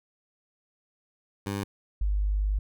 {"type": "tone pair in turn", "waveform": ["15% pulse", "sine"], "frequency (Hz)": [100, 50.44], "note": ["G2", "G#1"], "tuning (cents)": [35, -50], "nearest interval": "octave", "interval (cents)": 1185, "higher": "first", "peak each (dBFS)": -23, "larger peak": "neither", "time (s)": [[1.46, 1.64], [2.01, 2.59]], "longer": "second", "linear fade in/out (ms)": 5, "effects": []}